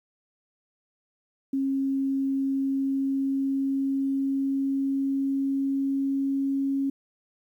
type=tone with pitch glide; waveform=sine; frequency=271.1 to 274.1 Hz; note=C#4 to C#4; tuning=-38 to -19 cents; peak=-23 dBFS; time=1.53-6.9 s; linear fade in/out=5 ms; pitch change=+19 cents; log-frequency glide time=2.49-6.77 s; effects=10-bit